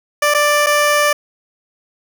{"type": "tone with dropouts", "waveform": "15% pulse", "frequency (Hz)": 589, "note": "D5", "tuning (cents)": 5, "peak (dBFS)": -5, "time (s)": [0.22, 1.13], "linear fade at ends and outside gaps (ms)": 5, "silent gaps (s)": [[0.34, 0.346], [0.663, 0.667]], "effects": []}